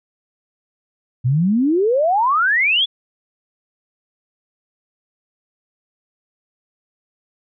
sine exponential sweep, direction up, 117.7 to 3500 Hz, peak -13 dBFS, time 1.24-2.86 s, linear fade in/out 20 ms, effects none

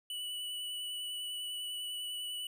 square tone with vibrato, 2960 Hz, F#7, in tune, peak -38 dBFS, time 0.1-2.47 s, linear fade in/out 2 ms, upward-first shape sine, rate 10 Hz, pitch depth 14 cents each way, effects none

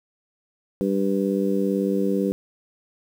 harmonic tone, 98 Hz, G2, in tune, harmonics 2 / 3 / 4 / 5, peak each -23 / -26 / -26 / -27 dBFS, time 0.81-2.32 s, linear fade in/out 0 ms, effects 8-bit

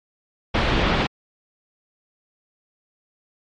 pink low-pass noise, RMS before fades -20 dBFS, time 0.54-1.07 s, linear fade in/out 10 ms, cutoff 3600 Hz, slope 24 dB/octave, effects MP3 48 kbps

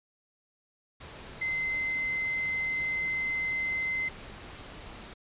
sine tone in noise, 2064 Hz, C7, 24 cents flat, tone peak -28 dBFS, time 1.41-4.09 s, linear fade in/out 10 ms, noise pink, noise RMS -45 dBFS, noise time 1-5.14 s, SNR +14 dB, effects resampled to 8000 Hz

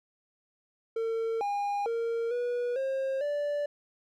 triangle tone with pitch steps, 453 / 812 / 462 / 485.6 / 535 / 583 Hz, A#4 / G#5 / A#4 / B4 / C5 / D5, -50 / -39 / -16 / -29 / +38 / -13 cents, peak -26 dBFS, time 0.96-3.66 s, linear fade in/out 5 ms, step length 450 ms, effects none

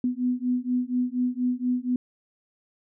sine beating tone pair, 246.9 / 251.1 Hz, B3 / B3, 0 / +29 cents, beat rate 4.2 Hz, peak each -26 dBFS, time 0.04-1.96 s, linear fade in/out 2 ms, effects none

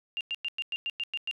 sine tone bursts, 2794 Hz, F7, in tune, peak -29 dBFS, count 9, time 0.17-1.312 s, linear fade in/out 0 ms, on 38 ms, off 100 ms, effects none

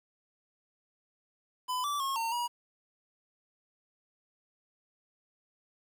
square tone with pitch steps, 1005 / 1161 / 1085 / 912 / 960 Hz, B5 / D6 / C#6 / A#5 / B5, +30 / -20 / -37 / -38 / -49 cents, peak -31 dBFS, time 1.68-2.48 s, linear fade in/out 20 ms, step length 160 ms, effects 10-bit

